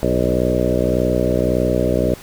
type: harmonic tone with a mistuned harmonic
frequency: 61.74 Hz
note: B1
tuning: in tune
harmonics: 1 / 2 / 3 / 4 / 5 / 6 / 7 / 8 / 9 / 10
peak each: -24 / -24 / -24 / -24 / -24 / -24 / -24 / -24 / -24 / -24 dBFS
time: 0.03-2.14 s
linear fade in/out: 0 ms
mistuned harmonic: 9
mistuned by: +16 cents
effects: pink hiss -39 dBFS RMS until 2.22 s